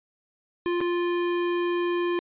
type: tone with dropouts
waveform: square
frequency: 349.2 Hz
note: F4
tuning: in tune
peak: -24 dBFS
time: 0.66-2.19 s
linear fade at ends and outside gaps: 0 ms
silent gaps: 0.805-0.812 s
effects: resampled to 8000 Hz